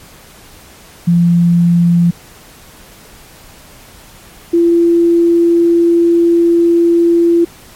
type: tone pair in turn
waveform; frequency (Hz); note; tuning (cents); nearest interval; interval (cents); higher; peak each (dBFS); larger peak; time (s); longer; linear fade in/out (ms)
sine; 172.1 / 339.9; F3 / F4; -25 / -47; octave; 1178; second; -6; neither; 1.07-2.11 / 4.53-7.45; second; 10
effects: pink hiss -39 dBFS RMS until 7.75 s + MP3 64 kbps